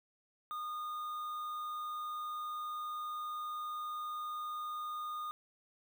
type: tone with quantisation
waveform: triangle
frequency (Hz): 1225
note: D#6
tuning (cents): -27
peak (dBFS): -36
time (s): 0.51-5.31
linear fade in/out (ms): 0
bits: 9
effects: none